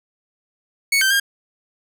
sawtooth tone with pitch steps, 2218 / 1554 / 1612 Hz, C#7 / G6 / G6, 0 / -16 / +48 cents, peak -11 dBFS, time 0.92-1.199 s, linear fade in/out 5 ms, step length 93 ms, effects none

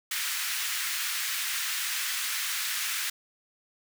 pink high-pass noise, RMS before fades -31 dBFS, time 0.11-3.1 s, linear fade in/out 5 ms, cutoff 1500 Hz, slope 24 dB/octave, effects none

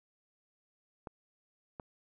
clicks, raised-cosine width 1 ms, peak -28 dBFS, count 2, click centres 1.072 / 1.798 s, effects none

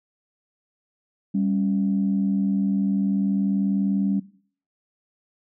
sine tone pair together, 196.92 / 277.2 Hz, G3 / C#4, +8 / 0 cents, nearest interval tritone, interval 592 cents, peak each -20 / -26 dBFS, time 1.34-4.2 s, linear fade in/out 10 ms, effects noise-tail reverb RT60 0.5 s tail -19 dB re dry + tanh soft clip ceiling -12 dBFS

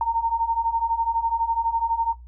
sine beating tone pair, 910 / 922 Hz, A#5 / A#5, -42 / -19 cents, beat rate 12 Hz, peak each -24 / -23 dBFS, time 0.01-2.13 s, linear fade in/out 2 ms, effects noise-tail reverb RT60 0.2 s tail -18 dB re dry + added 60 Hz sine -40 dBFS peak until 2.27 s

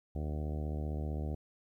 harmonic tone, 75.5 Hz, D2, 48 cents sharp, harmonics 1 / 2 / 3 / 4 / 5 / 6 / 7 / 8 / 9 / 10, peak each -35 / -41 / -45 / -47 / -49 / -51 / -52 / -53 / -54 / -55 dBFS, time 0.15-1.35 s, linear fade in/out 5 ms, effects 12-bit

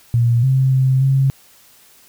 sine tone with pitch steps, 118.3 / 132.3 / 131.4 / 134.9 Hz, A#2 / C3 / C3 / C#3, +26 / +20 / +8 / -47 cents, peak -11 dBFS, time 0.14-1.3 s, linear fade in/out 0 ms, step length 290 ms, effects white hiss -49 dBFS RMS until 2.08 s

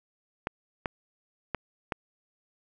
clicks, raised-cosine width 0.5 ms, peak -14 dBFS, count 4, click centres 0.471 / 0.858 / 1.547 / 1.922 s, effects none

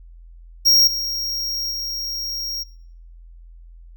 square tone with level steps, 5588 Hz, F8, in tune, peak -11 / -23 / -25 dBFS, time 0.65-2.64 s, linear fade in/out 20 ms, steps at 0.87 / 1.71 s, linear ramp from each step 5 ms, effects noise-tail reverb RT60 0.6 s tail -23 dB re dry + added 42 Hz sine -40 dBFS peak until 3.96 s

